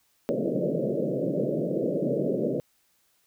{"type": "band-pass noise", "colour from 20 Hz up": "white", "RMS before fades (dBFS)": -27, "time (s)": [0.29, 2.6], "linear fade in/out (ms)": 0, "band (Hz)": [130, 600], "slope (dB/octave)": 96, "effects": ["white hiss -68 dBFS RMS until 3.26 s"]}